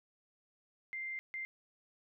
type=tone bursts at uneven times; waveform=sine; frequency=2093 Hz; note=C7; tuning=in tune; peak=-38 dBFS; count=2; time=0.93-1.19 / 1.34-1.45 s; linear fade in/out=0 ms; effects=none